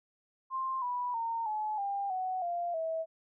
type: tone with pitch steps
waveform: sine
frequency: 1053 / 982.5 / 916.7 / 855.3 / 798 / 744.6 / 694.7 / 648.2 Hz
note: C6 / B5 / A#5 / A5 / G5 / F#5 / F5 / E5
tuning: +11 / -9 / -29 / -49 / +31 / +11 / -9 / -29 cents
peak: -31 dBFS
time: 0.5-3.06 s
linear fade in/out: 50 ms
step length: 320 ms
effects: none